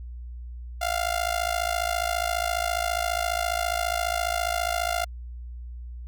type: tone with amplitude modulation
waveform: sawtooth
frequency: 698.5 Hz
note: F5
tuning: in tune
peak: -17 dBFS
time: 0.81-5.05 s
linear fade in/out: 10 ms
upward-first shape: sine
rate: 54.7 Hz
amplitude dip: 90%
effects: added 60 Hz sine -35 dBFS peak until 6.07 s